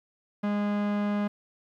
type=tone; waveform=45% pulse; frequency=205.9 Hz; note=G#3; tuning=15 cents flat; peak=-25 dBFS; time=0.43-1.28 s; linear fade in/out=10 ms; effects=low-pass 2000 Hz 12 dB/octave + 11-bit